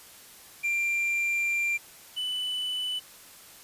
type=tone pair in turn; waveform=triangle; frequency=2374 / 2991 Hz; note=D7 / F#7; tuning=+18 / +18 cents; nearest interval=major third; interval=400 cents; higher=second; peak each=-23 / -27 dBFS; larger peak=first; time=0.63-1.78 / 2.16-3 s; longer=first; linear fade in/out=20 ms; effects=white hiss -50 dBFS RMS until 3.63 s + resampled to 32000 Hz